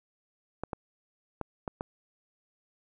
clicks, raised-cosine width 1 ms, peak -19 dBFS, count 5, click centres 0.636 / 0.732 / 1.413 / 1.678 / 1.809 s, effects none

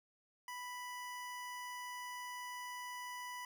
25% pulse tone, 987.8 Hz, B5, in tune, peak -40 dBFS, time 0.48-3.45 s, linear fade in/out 2 ms, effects none

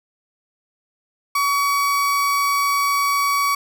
35% pulse tone, 1132 Hz, C#6, 36 cents sharp, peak -15 dBFS, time 1.35-3.55 s, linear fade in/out 5 ms, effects none

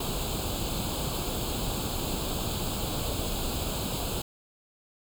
pink noise with comb filter, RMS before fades -31 dBFS, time 0-4.22 s, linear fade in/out 5 ms, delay 0.26 ms, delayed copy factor +0.85, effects none

